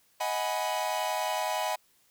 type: chord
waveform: 45% pulse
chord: G# minor seventh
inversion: second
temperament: equal with one note detuned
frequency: 629.1 / 740 / 830.6 / 987.8 Hz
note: D#5 / F#5 / G#5 / B5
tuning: +19 / 0 / 0 / 0 cents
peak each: -34 dBFS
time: 0.2-1.76 s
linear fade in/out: 10 ms
effects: white hiss -66 dBFS RMS until 2.1 s